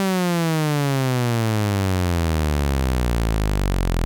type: exponential sweep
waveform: sawtooth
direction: down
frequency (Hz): 196 to 41.2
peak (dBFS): -14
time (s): 0-4.05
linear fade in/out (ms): 0
effects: none